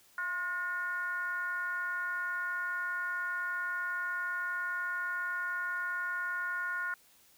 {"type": "tone with frequency modulation", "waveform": "sine", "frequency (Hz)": 1438, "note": "F#6", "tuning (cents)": -50, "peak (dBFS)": -32, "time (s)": [0.18, 6.94], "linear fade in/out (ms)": 2, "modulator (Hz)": 377, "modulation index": 0.72, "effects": ["white hiss -63 dBFS RMS until 7.37 s"]}